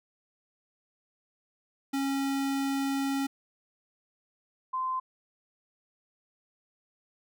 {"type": "tone pair in turn", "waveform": ["square", "sine"], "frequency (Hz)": [274.1, 1034.9], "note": ["C#4", "C6"], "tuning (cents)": [-19, -19], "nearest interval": "octave + major seventh", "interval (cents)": 2300, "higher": "second", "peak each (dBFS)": [-28, -28], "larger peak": "neither", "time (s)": [[1.93, 3.27], [4.73, 5]], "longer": "first", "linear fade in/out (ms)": 10, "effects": []}